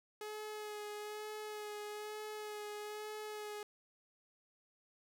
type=tone with vibrato; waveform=sawtooth; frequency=422.4 Hz; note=G#4; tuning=29 cents sharp; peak=-39 dBFS; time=0.21-3.63 s; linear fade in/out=2 ms; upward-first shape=sine; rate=1.1 Hz; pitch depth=19 cents each way; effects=none